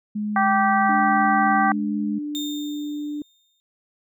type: tone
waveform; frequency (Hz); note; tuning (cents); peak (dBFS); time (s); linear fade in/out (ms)
sine; 210; G#3; +19; -23; 0.15-2.19; 10
type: harmonic tone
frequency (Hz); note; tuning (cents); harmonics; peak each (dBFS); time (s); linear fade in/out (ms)
389; G4; -13; 2 / 3 / 4 / 5; -19 / -22 / -24 / -28; 0.36-1.72; 2
type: tone with pitch glide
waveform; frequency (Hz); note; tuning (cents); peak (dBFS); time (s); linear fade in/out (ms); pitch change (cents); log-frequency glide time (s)
sine; 293.7 to 295.6; D4 to D4; 0 to +11; -26; 0.89-3.22; 2; +11; 1.56-2.39
type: tone with exponential decay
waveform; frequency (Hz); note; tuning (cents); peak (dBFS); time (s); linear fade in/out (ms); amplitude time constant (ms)
35% pulse; 3638; A#7; -43; -25; 2.35-3.6; 0; 270
effects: none